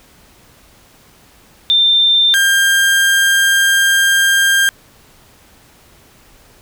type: tone pair in turn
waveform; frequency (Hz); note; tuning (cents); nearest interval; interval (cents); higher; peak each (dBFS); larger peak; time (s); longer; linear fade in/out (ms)
sine / 35% pulse; 3586 / 1597.4; A7 / G6; +32 / +32; octave + major second; 1400; first; -8; neither; 1.7-2.34 / 2.34-4.69; second; 0
effects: pink hiss -47 dBFS RMS until 6.61 s